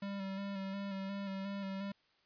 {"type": "tone with vibrato", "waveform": "square", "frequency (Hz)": 196, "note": "G3", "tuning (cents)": 0, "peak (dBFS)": -39, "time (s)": [0.02, 1.92], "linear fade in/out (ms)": 5, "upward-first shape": "square", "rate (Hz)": 2.8, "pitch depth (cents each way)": 25, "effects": ["white hiss -72 dBFS RMS until 2.25 s", "resampled to 11025 Hz"]}